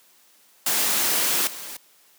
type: noise with level steps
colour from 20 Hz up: white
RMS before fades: -22 / -36 dBFS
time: 0.66-1.77 s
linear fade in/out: 5 ms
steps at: 1.47 s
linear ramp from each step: 2 ms
effects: white hiss -57 dBFS RMS until 2.18 s + high-pass 200 Hz 12 dB/octave